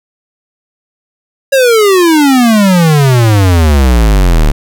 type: exponential sweep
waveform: square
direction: down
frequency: 556 to 35.42 Hz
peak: -5 dBFS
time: 1.52-4.52 s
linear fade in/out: 10 ms
effects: none